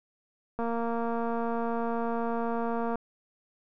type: click train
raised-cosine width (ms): 1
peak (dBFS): -19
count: 550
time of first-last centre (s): 0.59-2.956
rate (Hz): 232
effects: none